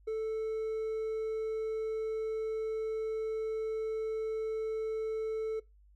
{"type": "tone with hard clipping", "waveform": "triangle", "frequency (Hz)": 440, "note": "A4", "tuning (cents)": 0, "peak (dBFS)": -32, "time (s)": [0.07, 5.6], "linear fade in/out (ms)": 10, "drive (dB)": 5, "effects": ["noise-tail reverb RT60 0.2 s tail -21 dB re dry", "added 50 Hz sine -58 dBFS peak until 5.95 s"]}